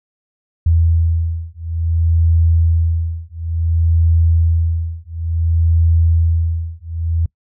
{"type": "beating tone pair", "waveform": "sine", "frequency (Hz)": [82.41, 82.98], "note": ["E2", "E2"], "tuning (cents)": [0, 12], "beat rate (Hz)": 0.57, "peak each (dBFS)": -15, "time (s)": [0.66, 7.26], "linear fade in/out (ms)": 5, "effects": ["noise-tail reverb RT60 0.1 s tail -24 dB re dry"]}